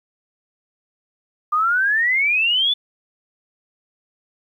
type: exponential sweep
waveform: sine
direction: up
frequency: 1192 to 3520 Hz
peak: -15 dBFS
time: 1.52-2.74 s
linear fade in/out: 10 ms
effects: 9-bit